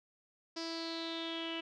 sawtooth tone with low-pass filter sweep, 329.6 Hz, E4, in tune, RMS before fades -40 dBFS, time 0.56-1.61 s, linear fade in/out 10 ms, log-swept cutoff 5100 to 2900 Hz, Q 7.6, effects none

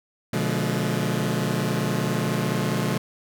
sawtooth chord, B diminished seventh, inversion none, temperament just, 123.47 / 148.16 / 177.8 / 213.4 Hz, B2 / D3 / F3 / Ab3, 0 / +16 / +31 / +47 cents, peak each -24 dBFS, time 0.33-2.98 s, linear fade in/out 5 ms, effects none

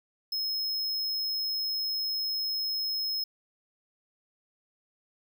square tone, 5160 Hz, E8, 38 cents flat, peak -29 dBFS, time 0.32-3.24 s, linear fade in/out 5 ms, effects none

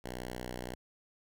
5% pulse tone, 61.74 Hz, B1, in tune, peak -28 dBFS, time 0.04-0.75 s, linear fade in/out 5 ms, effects none

